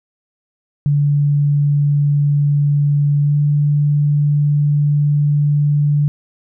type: tone with pitch glide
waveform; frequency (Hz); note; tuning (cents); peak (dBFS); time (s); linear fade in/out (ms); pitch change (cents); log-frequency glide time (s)
sine; 144.7 to 146.38; D3 to D3; -25 to -5; -11; 0.86-6.08; 0; +20; 3.21-3.35
effects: none